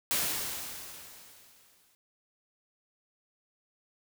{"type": "noise with exponential decay", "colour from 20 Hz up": "white", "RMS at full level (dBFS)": -28, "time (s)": [0.11, 1.95], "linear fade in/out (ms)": 0, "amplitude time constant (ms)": 400, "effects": []}